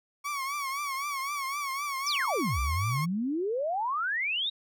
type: tone with vibrato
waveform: 30% pulse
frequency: 1117 Hz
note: C#6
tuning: 13 cents sharp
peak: -28 dBFS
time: 0.24-3.06 s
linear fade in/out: 20 ms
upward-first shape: triangle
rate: 3.9 Hz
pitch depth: 110 cents each way
type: exponential two-way sweep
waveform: sine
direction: down then up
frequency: 6410 to 61.74 to 3857 Hz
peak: -27 dBFS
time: 2.06-4.5 s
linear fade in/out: 10 ms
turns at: 2.6 s
effects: none